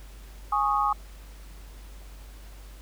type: chord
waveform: sine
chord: Ab suspended fourth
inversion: none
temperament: equal with one note detuned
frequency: 830.6 / 1103 / 1244.5 Hz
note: Ab5 / Db6 / Eb6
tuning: 0 / -9 / 0 cents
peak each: -26 dBFS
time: 0.52-0.93 s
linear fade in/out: 5 ms
effects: added 49 Hz sine -42 dBFS peak until 2.81 s + pink hiss -53 dBFS RMS until 2.81 s